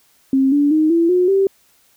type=tone with pitch steps; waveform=sine; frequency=267.6 / 288.5 / 311 / 335.2 / 361.4 / 389.5 Hz; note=C4 / D4 / D#4 / E4 / F#4 / G4; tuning=+39 / -31 / -1 / +29 / -41 / -11 cents; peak=-11 dBFS; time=0.33-1.47 s; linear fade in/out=2 ms; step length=190 ms; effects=white hiss -56 dBFS RMS until 1.96 s